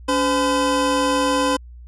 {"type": "tone cluster", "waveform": "square", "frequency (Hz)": [282.6, 512, 1016], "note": ["C#4", "C5", "B5"], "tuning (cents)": [34, -38, 49], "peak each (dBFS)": -22, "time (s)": [0.08, 1.57], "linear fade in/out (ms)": 10, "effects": ["added 60 Hz sine -37 dBFS peak until 1.87 s", "resampled to 24000 Hz"]}